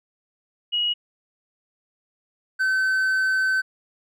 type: tone pair in turn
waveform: sine / triangle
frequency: 2900 / 1531.3 Hz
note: F#7 / G6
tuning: -35 / -41 cents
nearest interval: major seventh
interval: 1106 cents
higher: first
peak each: -20 / -17 dBFS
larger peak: second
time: 0.72-0.94 / 2.59-3.62 s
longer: second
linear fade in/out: 20 ms
effects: none